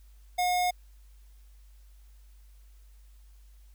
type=tone; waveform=square; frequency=720 Hz; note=F#5; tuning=47 cents flat; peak=-25 dBFS; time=0.38-0.71 s; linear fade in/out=10 ms; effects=added 50 Hz sine -51 dBFS peak until 3.74 s + white hiss -68 dBFS RMS until 3.74 s